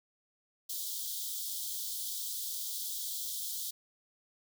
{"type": "high-pass noise", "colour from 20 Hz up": "white", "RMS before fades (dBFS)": -38, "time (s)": [0.69, 3.71], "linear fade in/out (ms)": 10, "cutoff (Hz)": 3200, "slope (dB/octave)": 96, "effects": []}